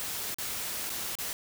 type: noise with dropouts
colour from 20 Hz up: white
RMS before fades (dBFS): -35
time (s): 0-1.33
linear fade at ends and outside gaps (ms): 0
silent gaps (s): 0.344-0.385 / 0.895-0.901 / 1.153-1.187
effects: none